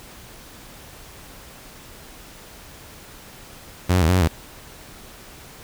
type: tone with pitch steps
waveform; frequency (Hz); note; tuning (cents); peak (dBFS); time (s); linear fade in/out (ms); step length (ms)
sawtooth; 90.4 / 91.7 / 79.4 / 91.3 / 92.4 / 80.8; F#2 / F#2 / D#2 / F#2 / F#2 / E2; -40 / -15 / +36 / -23 / -2 / -34; -11; 3.89-4.28; 10; 65
effects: pink hiss -43 dBFS RMS until 5.63 s